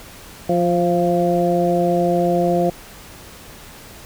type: harmonic tone with a mistuned harmonic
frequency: 175.3 Hz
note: F3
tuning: 7 cents sharp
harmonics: 1 / 2 / 3 / 4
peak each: -20 / -20 / -20 / -20 dBFS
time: 0.49-2.7 s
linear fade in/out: 5 ms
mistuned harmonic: 4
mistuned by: -25 cents
effects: pink hiss -40 dBFS RMS until 4.05 s